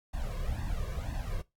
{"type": "noise with flanger", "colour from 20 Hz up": "brown", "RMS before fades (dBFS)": -34, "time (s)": [0.13, 1.42], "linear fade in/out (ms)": 10, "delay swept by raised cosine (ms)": [1.1, 1.85], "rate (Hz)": 2, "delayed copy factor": 1, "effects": ["noise-tail reverb RT60 0.2 s tail -20 dB re dry", "AAC 64 kbps"]}